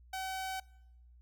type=tone; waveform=sawtooth; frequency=760 Hz; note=F#5; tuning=46 cents sharp; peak=-33 dBFS; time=0.13-0.6 s; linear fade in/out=5 ms; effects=noise-tail reverb RT60 0.8 s tail -23 dB re dry + added 60 Hz sine -56 dBFS peak until 1.21 s